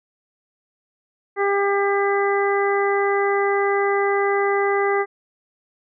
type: harmonic tone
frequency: 399.8 Hz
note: G4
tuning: 34 cents sharp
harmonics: 1 / 2 / 3 / 4 / 5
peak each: -19 / -24 / -26 / -30 / -26 dBFS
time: 1.36-5.06 s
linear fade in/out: 50 ms
effects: none